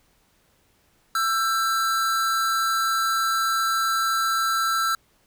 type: tone pair together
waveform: square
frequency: 1336.1 / 1582 Hz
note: E6 / G6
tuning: +23 / +15 cents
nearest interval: minor third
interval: 292 cents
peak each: -22 / -29 dBFS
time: 1.15-4.95 s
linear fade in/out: 2 ms
effects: pink hiss -63 dBFS RMS until 5.26 s